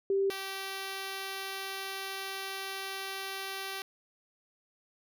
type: tone pair in turn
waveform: sine / 5% pulse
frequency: 391.8 / 387.7 Hz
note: G4 / G4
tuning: -1 / -19 cents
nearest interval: unison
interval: 18 cents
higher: first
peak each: -25 dBFS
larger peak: neither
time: 0.1-0.3 / 0.3-3.82 s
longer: second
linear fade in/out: 2 ms
effects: none